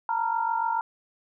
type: tone cluster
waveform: sine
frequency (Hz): 905 / 952 / 1385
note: A5 / A#5 / F6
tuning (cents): +48 / +36 / -15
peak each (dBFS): -26 / -28 / -33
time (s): 0.09-0.81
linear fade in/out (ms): 2
effects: none